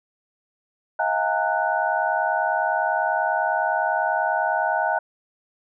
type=tone cluster; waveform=sine; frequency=640 / 710 / 810 / 910 / 1481 Hz; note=D#5 / F5 / G#5 / A#5 / F#6; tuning=+49 / +28 / -43 / -42 / +1 cents; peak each=-26 dBFS; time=0.99-4.99 s; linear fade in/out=5 ms; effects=none